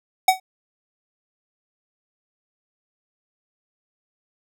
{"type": "tone with exponential decay", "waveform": "square", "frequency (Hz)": 752, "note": "F#5", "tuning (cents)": 28, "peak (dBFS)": -9, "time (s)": [0.28, 0.4], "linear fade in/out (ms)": 5, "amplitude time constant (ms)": 26, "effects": []}